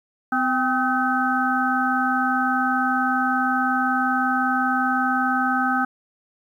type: harmonic tone with a mistuned harmonic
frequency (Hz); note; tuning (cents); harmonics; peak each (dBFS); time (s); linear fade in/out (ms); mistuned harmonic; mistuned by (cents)
254.8; C4; -46; 1 / 3 / 5 / 6; -24 / -24 / -24 / -24; 0.32-5.85; 5; 3; +57
effects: 9-bit